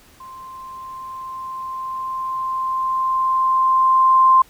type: tone with level ramp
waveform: sine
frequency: 1046.5 Hz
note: C6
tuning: in tune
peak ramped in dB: -35 to -8 dBFS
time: 0.2-4.42 s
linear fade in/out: 5 ms
effects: pink hiss -50 dBFS RMS until 4.49 s